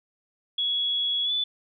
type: tone with pitch glide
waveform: sine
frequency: 3357 to 3481 Hz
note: G#7 to A7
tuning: +18 to -19 cents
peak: -23 dBFS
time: 0.58-1.44 s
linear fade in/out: 5 ms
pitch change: +63 cents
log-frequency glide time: 1.24-1.32 s
effects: none